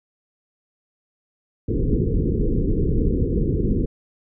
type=low-pass noise; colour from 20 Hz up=pink; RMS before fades=-20 dBFS; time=1.68-3.86 s; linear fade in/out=10 ms; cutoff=480 Hz; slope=96 dB/octave; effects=none